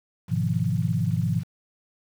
sine chord, F half-diminished seventh, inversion first, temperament just, 104.77 / 125.72 / 157.15 / 174.61 Hz, Ab2 / Cb3 / Eb3 / F3, +16 / +31 / +18 / 0 cents, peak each -27 dBFS, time 0.28-1.44 s, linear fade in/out 50 ms, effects 8-bit

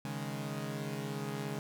sawtooth chord, C# suspended second, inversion none, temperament equal, 138.59 / 155.56 / 207.7 Hz, C#3 / D#3 / G#3, 0 / 0 / 0 cents, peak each -36 / -38 / -37 dBFS, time 0.05-1.59 s, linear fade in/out 0 ms, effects none

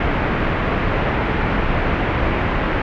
pink low-pass noise, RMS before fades -19 dBFS, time 0-2.82 s, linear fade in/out 5 ms, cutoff 2400 Hz, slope 24 dB/octave, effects none

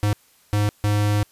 square tone bursts at uneven times, 103.83 Hz, G#2, in tune, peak -18 dBFS, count 3, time 0.03-0.13 / 0.53-0.69 / 0.84-1.23 s, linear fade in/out 0 ms, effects white hiss -57 dBFS RMS until 1.31 s + resampled to 32000 Hz

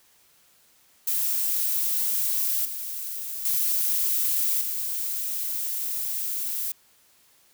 violet noise with level steps, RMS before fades -25 / -33 / -24 / -29 dBFS, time 1.07-6.72 s, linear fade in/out 5 ms, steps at 2.65 / 3.45 / 4.61 s, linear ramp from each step 2 ms, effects white hiss -60 dBFS RMS until 7.53 s

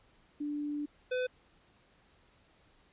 sine / square tone pair in turn, 293.7 / 504 Hz, D4 / B4, 0 / +35 cents, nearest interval major sixth, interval 935 cents, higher second, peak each -33 / -31 dBFS, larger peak second, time 0.4-0.86 / 1.11-1.27 s, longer first, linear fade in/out 10 ms, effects pink hiss -66 dBFS RMS until 2.92 s + resampled to 8000 Hz

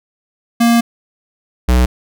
square tone pair in turn, 234 / 61.98 Hz, A#3 / B1, +7 / +7 cents, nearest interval octave + major seventh, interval 2300 cents, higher first, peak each -9 dBFS, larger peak neither, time 0.6-0.81 / 1.68-1.86 s, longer first, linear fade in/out 10 ms, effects none

